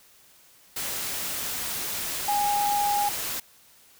sine tone in noise, 820 Hz, G#5, 22 cents flat, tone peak -22 dBFS, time 2.28-3.09 s, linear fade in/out 5 ms, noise white, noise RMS -31 dBFS, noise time 0.76-3.4 s, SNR +6 dB, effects white hiss -56 dBFS RMS until 3.99 s

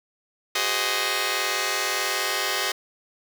5% pulse chord, Ab dominant seventh, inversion third, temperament just, 373.8 / 415.3 / 519.1 / 623 Hz, Gb4 / Ab4 / C5 / Eb5, +18 / 0 / -14 / +2 cents, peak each -18 dBFS, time 0.55-2.72 s, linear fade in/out 5 ms, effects none

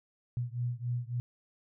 sine beating tone pair, 120 / 123.6 Hz, B2 / B2, -49 / +2 cents, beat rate 3.6 Hz, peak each -34 / -35 dBFS, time 0.37-1.2 s, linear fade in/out 0 ms, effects none

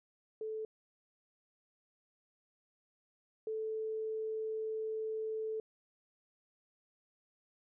sine tone pair in turn, 436.8 / 438.4 Hz, A4 / A4, -13 / -6 cents, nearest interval unison, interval 7 cents, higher second, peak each -37 / -35 dBFS, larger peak second, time 0.41-0.65 / 3.47-5.6 s, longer second, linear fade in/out 2 ms, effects none

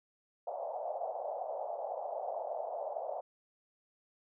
white band-pass noise, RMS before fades -39 dBFS, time 0.47-3.21 s, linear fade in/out 5 ms, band 570 to 750 Hz, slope 48 dB/octave, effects none

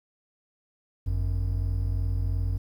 triangle tone pair together, 49.54 / 92.4 Hz, G1 / F#2, +19 / -2 cents, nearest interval major seventh, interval 1079 cents, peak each -25 dBFS, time 1.06-2.58 s, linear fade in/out 10 ms, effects 10-bit

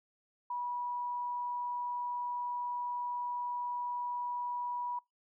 sine tone, 974 Hz, B5, 24 cents flat, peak -34 dBFS, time 0.5-4.99 s, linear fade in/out 5 ms, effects noise-tail reverb RT60 0.2 s tail -26 dB re dry

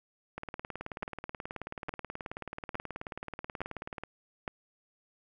two click trains, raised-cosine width 0.5 ms, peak -19 / -23 dBFS, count 5 / 69, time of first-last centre 1.03-4.478 / 0.38-4.036 s, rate 1.16 / 18.6 Hz, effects none

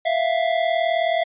square tone pair together, 659.3 / 698.5 Hz, E5 / F5, 0 / 0 cents, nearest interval minor second, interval 100 cents, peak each -21 / -23 dBFS, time 0.05-1.24 s, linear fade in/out 10 ms, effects resampled to 8000 Hz

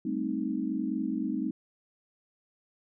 sine chord, A half-diminished seventh, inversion third, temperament equal, 196 / 220 / 261.6 / 311.1 Hz, G3 / A3 / C4 / Eb4, 0 / 0 / 0 / 0 cents, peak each -36 / -34 / -33 / -33 dBFS, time 0.05-1.51 s, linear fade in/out 5 ms, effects none

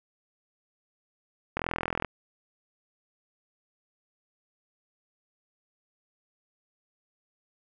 click train, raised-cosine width 0.5 ms, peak -13 dBFS, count 21, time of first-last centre 1.57-2.047 s, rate 41.9 Hz, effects none

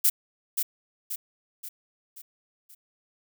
violet noise with echo, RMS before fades -20 dBFS, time 0.04-0.1 s, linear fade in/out 10 ms, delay 530 ms, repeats 5, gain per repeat -6 dB, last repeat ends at 2.75 s, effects none

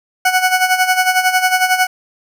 20% pulse tone with tremolo, 740 Hz, F#5, in tune, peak -4 dBFS, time 0.25-1.87 s, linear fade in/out 5 ms, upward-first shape sine, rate 11 Hz, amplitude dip 70%, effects none

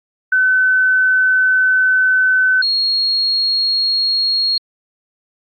sine tone pair in turn, 1516 / 4288 Hz, F#6 / C8, +42 / +42 cents, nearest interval octave + tritone, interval 1800 cents, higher second, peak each -10 / -13 dBFS, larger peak first, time 0.32-2.62 / 2.62-4.58 s, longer first, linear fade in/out 5 ms, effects AAC 64 kbps

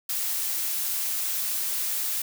blue noise, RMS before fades -28 dBFS, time 0.09-2.22 s, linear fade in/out 5 ms, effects none

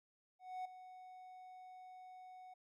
triangle tone with ADSR envelope, 740 Hz, F#5, in tune, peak -38 dBFS, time 0.39-2.54 s, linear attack 260 ms, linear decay 7 ms, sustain -13 dB, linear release 8 ms, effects none

